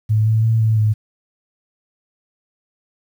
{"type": "tone with pitch steps", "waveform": "sine", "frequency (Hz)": [108.2, 110.5, 112.6, 110.4, 107.6], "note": ["A2", "A2", "A2", "A2", "A2"], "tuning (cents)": [-29, 8, 40, 6, -38], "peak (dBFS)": -12, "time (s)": [0.09, 0.94], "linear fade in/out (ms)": 20, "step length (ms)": 170, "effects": ["8-bit"]}